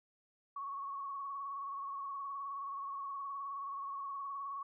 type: tone with vibrato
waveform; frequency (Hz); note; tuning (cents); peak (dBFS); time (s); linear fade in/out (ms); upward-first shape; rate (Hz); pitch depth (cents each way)
sine; 1108.7; C#6; 0; -39; 0.56-4.63; 5; sine; 19; 39
effects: none